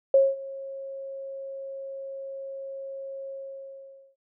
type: tone with ADSR envelope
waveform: sine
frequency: 543 Hz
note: C#5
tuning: 36 cents flat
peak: -13 dBFS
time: 0.14-4.16 s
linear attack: 3 ms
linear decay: 210 ms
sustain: -21 dB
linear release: 860 ms
effects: none